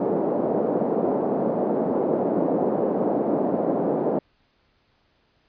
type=band-pass noise; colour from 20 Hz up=white; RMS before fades=-23 dBFS; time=0-4.19 s; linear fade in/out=5 ms; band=190 to 620 Hz; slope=24 dB/octave; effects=pink hiss -65 dBFS RMS until 5.48 s + resampled to 11025 Hz